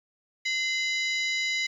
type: harmonic tone with a mistuned harmonic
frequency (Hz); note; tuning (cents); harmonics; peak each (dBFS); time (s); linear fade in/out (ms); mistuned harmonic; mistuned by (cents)
987.8; B5; 0; 2 / 3 / 4 / 5 / 6 / 7; -27 / -36 / -33 / -38 / -43 / -40; 0.45-1.67; 10; 2; +78
effects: 10-bit